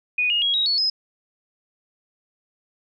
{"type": "tone with pitch steps", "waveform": "sine", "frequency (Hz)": [2473, 2857, 3301, 3814, 4406, 5091], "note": ["D#7", "F7", "G#7", "A#7", "C#8", "D#8"], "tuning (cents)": [-11, 39, -11, 39, -11, 39], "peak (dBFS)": -18, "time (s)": [0.18, 0.9], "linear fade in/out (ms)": 5, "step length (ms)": 120, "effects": []}